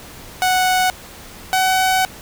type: tone pair in turn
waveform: sawtooth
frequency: 740 / 752.1 Hz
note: F#5 / F#5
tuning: 0 / +28 cents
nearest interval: unison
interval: 28 cents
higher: second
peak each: -10 dBFS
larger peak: neither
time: 0.42-0.9 / 1.53-2.05 s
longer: second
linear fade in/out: 0 ms
effects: pink hiss -38 dBFS RMS until 2.21 s